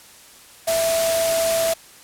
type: tone in noise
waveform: sine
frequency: 659.3 Hz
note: E5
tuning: in tune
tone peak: -18 dBFS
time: 0.67-1.74 s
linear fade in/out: 10 ms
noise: white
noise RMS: -24 dBFS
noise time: 0.67-1.74 s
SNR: +3 dB
effects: white hiss -46 dBFS RMS until 2.03 s + low-pass 12000 Hz 12 dB/octave